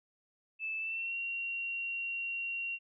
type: tone with pitch glide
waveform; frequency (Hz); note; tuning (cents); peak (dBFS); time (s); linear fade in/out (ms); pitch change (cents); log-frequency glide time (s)
sine; 2629 to 2750; E7 to F7; -5 to -27; -34; 0.59-2.79; 50; +78; 0.78-1.16
effects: none